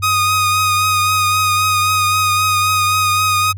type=tone with vibrato; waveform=sawtooth; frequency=1244.5 Hz; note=D#6; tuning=in tune; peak=-9 dBFS; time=0.02-3.53 s; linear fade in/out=20 ms; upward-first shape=triangle; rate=3.8 Hz; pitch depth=26 cents each way; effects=added 96 Hz sine -25 dBFS peak until 3.57 s